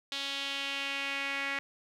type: tone with band-pass filter sweep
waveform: sawtooth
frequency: 277.2 Hz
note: C#4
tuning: in tune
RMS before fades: -35 dBFS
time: 0.12-1.59 s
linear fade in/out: 0 ms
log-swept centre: 3600 to 2100 Hz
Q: 2.9
effects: none